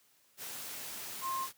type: tone in noise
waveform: sine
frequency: 1059 Hz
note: C6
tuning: 21 cents sharp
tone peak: -33 dBFS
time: 1.21-1.48 s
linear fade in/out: 50 ms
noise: white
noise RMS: -43 dBFS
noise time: 0.37-1.53 s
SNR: +7 dB
effects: white hiss -68 dBFS RMS until 1.57 s + high-pass 100 Hz 12 dB/octave